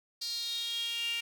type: tone with high-pass filter sweep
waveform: sawtooth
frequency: 466.2 Hz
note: A#4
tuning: in tune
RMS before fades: -35 dBFS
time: 0.21-1.21 s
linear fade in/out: 10 ms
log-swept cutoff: 4500 to 2600 Hz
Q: 8.7
effects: none